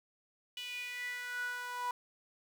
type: tone with high-pass filter sweep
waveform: sawtooth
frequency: 491.7 Hz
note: B4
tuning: 8 cents flat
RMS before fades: -40 dBFS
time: 0.57-1.91 s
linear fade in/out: 2 ms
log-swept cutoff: 2900 to 1000 Hz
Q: 7.5
effects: none